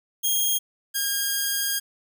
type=tone pair in turn; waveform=5% pulse; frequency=3245 / 1622.5 Hz; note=G#7 / G#6; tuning=-41 / -41 cents; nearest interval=octave; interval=1200 cents; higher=first; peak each=-12 / -12 dBFS; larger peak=neither; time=0.23-0.59 / 0.94-1.8 s; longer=second; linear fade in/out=20 ms; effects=none